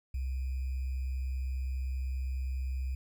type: tone with sample-and-hold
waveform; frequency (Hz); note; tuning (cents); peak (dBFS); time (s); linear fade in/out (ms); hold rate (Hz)
sine; 65.1; C2; -8; -31; 0.14-2.95; 5; 2450
effects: none